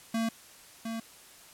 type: tone with echo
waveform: square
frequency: 226.6 Hz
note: A#3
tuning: 49 cents flat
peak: -28 dBFS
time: 0.14-0.29 s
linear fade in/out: 5 ms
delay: 710 ms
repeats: 1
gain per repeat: -6 dB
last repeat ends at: 1 s
effects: white hiss -53 dBFS RMS until 1.53 s + low-pass 12000 Hz 12 dB/octave